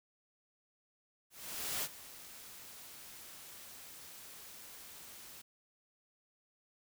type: noise with ADSR envelope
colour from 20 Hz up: white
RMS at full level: -36 dBFS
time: 1.3-5.42 s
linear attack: 530 ms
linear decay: 50 ms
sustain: -16 dB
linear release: 9 ms
effects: none